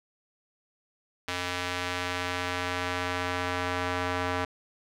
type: tone with band-pass filter sweep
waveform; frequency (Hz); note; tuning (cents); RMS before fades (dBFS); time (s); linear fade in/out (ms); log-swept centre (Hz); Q
square; 89.5; F2; +43; -31; 1.28-4.45; 5; 2700 to 1300; 0.74
effects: none